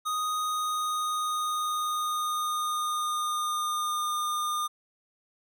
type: tone with pitch glide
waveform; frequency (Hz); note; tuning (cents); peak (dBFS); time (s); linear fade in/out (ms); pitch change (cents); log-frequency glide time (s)
square; 1244.5 to 1213.3; D#6 to D#6; 0 to -44; -28; 0.05-4.68; 20; -44; 0.39-4.08
effects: none